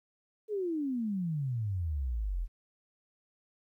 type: exponential sweep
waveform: sine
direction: down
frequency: 440 to 38.89 Hz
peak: -30 dBFS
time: 0.48-2.48 s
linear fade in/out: 50 ms
effects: 12-bit